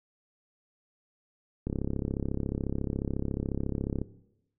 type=click train; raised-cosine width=3 ms; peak=-18 dBFS; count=81; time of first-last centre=1.67-4.016 s; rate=34.1 Hz; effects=noise-tail reverb RT60 0.9 s tail -17 dB re dry